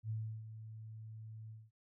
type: tone with ADSR envelope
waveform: sine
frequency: 110 Hz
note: A2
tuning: in tune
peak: -36 dBFS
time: 0.03-1.71 s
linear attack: 69 ms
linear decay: 330 ms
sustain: -11 dB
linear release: 210 ms
effects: noise-tail reverb RT60 0.1 s tail -24 dB re dry